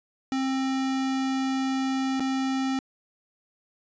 square tone with dropouts, 265.2 Hz, C4, 23 cents sharp, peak -25 dBFS, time 0.32-2.79 s, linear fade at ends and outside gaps 1 ms, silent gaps 2.197-2.204 s, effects resampled to 16000 Hz

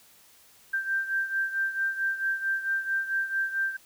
sine beating tone pair, 1573 / 1577.5 Hz, G6 / G6, +6 / +10 cents, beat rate 4.5 Hz, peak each -27 / -32 dBFS, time 0.73-3.77 s, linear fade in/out 10 ms, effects white hiss -57 dBFS RMS until 3.85 s

